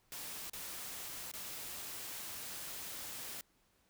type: noise with dropouts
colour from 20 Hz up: white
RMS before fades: -45 dBFS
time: 0.12-3.41 s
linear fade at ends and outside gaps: 1 ms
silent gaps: 0.498-0.533 / 1.315-1.337 s
effects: pink hiss -73 dBFS RMS until 3.89 s